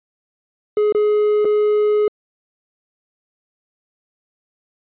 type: tone with dropouts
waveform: triangle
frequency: 420.5 Hz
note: G#4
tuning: 22 cents sharp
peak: -11 dBFS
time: 0.77-2.08 s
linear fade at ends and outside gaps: 2 ms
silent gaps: 0.924-0.948 / 1.447-1.452 s
effects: resampled to 8000 Hz